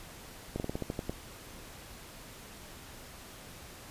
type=slowing click train; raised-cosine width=2 ms; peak=-20 dBFS; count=9; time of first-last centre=0.56-1.095 s; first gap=39 ms; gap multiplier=1.15; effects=pink hiss -49 dBFS RMS until 3.9 s + resampled to 32000 Hz